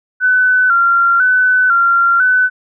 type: tone with vibrato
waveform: sine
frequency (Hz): 1441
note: F#6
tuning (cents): -46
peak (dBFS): -8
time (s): 0.2-2.5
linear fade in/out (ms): 50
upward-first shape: square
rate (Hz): 1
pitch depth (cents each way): 74
effects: none